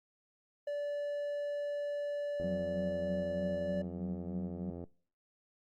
triangle tone, 580 Hz, D5, 22 cents flat, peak -32 dBFS, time 0.67-3.82 s, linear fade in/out 5 ms
click train, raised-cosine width 2 ms, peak -31 dBFS, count 212, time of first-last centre 2.4-4.839 s, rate 86.5 Hz
sine tone with tremolo, 185 Hz, F#3, in tune, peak -34 dBFS, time 2.44-4.7 s, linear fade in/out 2 ms, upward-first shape sine, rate 3.2 Hz, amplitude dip 65%
effects noise-tail reverb RT60 0.5 s tail -24 dB re dry + Opus 48 kbps

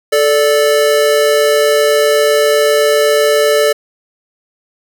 square tone pair together, 437.2 / 585 Hz, A4 / D5, -11 / -7 cents, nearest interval perfect fourth, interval 504 cents, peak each -12 dBFS, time 0.12-3.73 s, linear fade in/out 10 ms, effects none

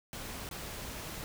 pink noise with dropouts, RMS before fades -42 dBFS, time 0.13-1.24 s, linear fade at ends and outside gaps 0 ms, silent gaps 0.489-0.512 s, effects none

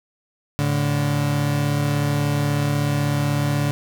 35% pulse tone pair together, 108.5 / 144.83 Hz, A2 / D3, -24 / -24 cents, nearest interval perfect fourth, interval 500 cents, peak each -23 / -18 dBFS, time 0.59-3.71 s, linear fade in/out 0 ms, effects none

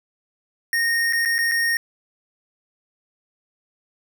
square tone with dropouts, 1852 Hz, A#6, 12 cents flat, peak -19 dBFS, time 0.73-1.77 s, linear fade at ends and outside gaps 1 ms, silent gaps 1.126-1.132 / 1.251-1.257 / 1.382-1.388 / 1.514-1.518 s, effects none

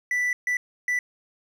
triangle tone bursts at uneven times, 1975.5 Hz, B6, in tune, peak -20 dBFS, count 3, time 0.11-0.33 / 0.47-0.57 / 0.88-0.99 s, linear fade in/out 2 ms, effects none

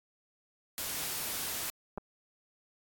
white noise, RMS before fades -36 dBFS, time 0.78-1.7 s, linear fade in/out 0 ms
clicks, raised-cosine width 1 ms, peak -25 dBFS, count 2, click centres 1.976 / 1.981 s
effects AAC 64 kbps

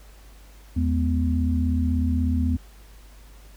sine tone cluster, 81 / 213.8 / 250.2 Hz, E2 / A3 / B3, -30 / -49 / +23 cents, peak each -21 / -30 / -25 dBFS, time 0.76-2.57 s, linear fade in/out 10 ms, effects added 50 Hz sine -45 dBFS peak until 3.56 s + pink hiss -54 dBFS RMS until 3.56 s

